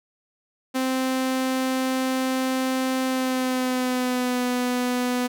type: tone with pitch glide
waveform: sawtooth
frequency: 260.3 to 248.1 Hz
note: C4 to B3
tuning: -9 to +8 cents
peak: -18 dBFS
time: 0.74-5.28 s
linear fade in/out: 20 ms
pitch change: -83 cents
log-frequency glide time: 3.05-4.43 s
effects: none